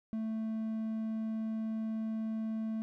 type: tone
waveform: triangle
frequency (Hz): 220.9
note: A3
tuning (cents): +7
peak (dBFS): -31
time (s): 0.13-2.82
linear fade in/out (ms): 0
effects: none